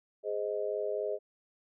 sine chord, Ab major, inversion none, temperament just, 415.3 / 519.1 / 623 Hz, Ab4 / C5 / Eb5, 0 / -14 / +2 cents, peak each -34 / -37 / -35 dBFS, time 0.23-1.19 s, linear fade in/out 50 ms, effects none

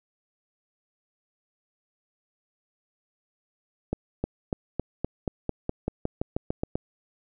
accelerating click train, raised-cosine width 2 ms, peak -13 dBFS, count 15, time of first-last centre 3.93-6.755 s, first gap 310 ms, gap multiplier 0.93, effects none

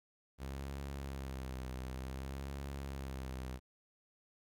sawtooth tone with vibrato, 66.6 Hz, C2, 31 cents sharp, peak -37 dBFS, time 0.38-3.6 s, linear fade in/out 50 ms, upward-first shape sine, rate 0.55 Hz, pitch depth 66 cents each way, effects 13-bit

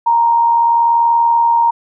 sine tone with amplitude modulation, 932.3 Hz, A#5, in tune, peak -7 dBFS, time 0.06-1.71 s, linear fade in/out 10 ms, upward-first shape sine, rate 80.7 Hz, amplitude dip 35%, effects none

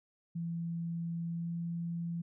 sine tone with pitch glide, 168.2 to 169.47 Hz, E3 to E3, +35 to +48 cents, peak -34 dBFS, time 0.35-2.22 s, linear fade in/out 10 ms, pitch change +13 cents, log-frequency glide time 1.29-1.52 s, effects none

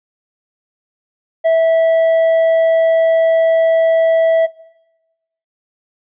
sine tone with hard clipping, 654 Hz, E5, 14 cents flat, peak -10 dBFS, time 1.44-4.47 s, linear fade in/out 20 ms, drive 3 dB, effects noise-tail reverb RT60 1.0 s tail -20 dB re dry + resampled to 8000 Hz

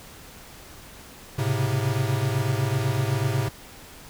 square tone cluster, 108 / 130.3 / 138.3 Hz, A2 / C3 / C#3, -32 / -7 / -4 cents, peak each -27 / -26 / -30 dBFS, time 1.38-3.49 s, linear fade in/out 10 ms, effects pink hiss -45 dBFS RMS until 4.09 s

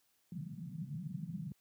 pink band-pass noise, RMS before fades -43 dBFS, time 0.32-1.52 s, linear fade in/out 2 ms, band 140 to 190 Hz, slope 48 dB/octave, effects white hiss -75 dBFS RMS until 1.6 s + high-pass 60 Hz 12 dB/octave

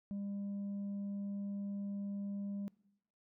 sine tone, 200.5 Hz, G3, 39 cents sharp, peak -35 dBFS, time 0.11-2.68 s, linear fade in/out 0 ms, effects noise-tail reverb RT60 0.9 s tail -25 dB re dry + tanh soft clip ceiling -37 dBFS

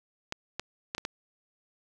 clicks, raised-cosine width 0.2 ms, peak -15 dBFS, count 5, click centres 0.324 / 0.596 / 0.949 / 0.981 / 1.051 s, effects none

